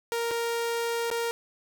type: tone with dropouts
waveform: sawtooth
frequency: 466.2 Hz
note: A#4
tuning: in tune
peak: -23 dBFS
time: 0.12-1.31 s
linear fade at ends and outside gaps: 0 ms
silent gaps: 0.31-0.314 / 1.102-1.113 s
effects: none